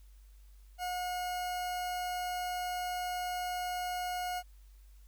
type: tone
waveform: 40% pulse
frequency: 722 Hz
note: F#5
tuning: 43 cents flat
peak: -33 dBFS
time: 0.78-4.43 s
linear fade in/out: 50 ms
effects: added 49 Hz sine -53 dBFS peak until 5.07 s + white hiss -70 dBFS RMS until 5.07 s